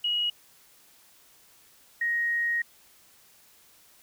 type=tone pair in turn; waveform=sine; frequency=2900 / 1877.4 Hz; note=F#7 / A#6; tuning=-35 / +12 cents; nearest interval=minor sixth; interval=753 cents; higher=first; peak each=-24 dBFS; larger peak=neither; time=0.04-0.3 / 2.01-2.62 s; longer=second; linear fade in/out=5 ms; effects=white hiss -58 dBFS RMS until 4.02 s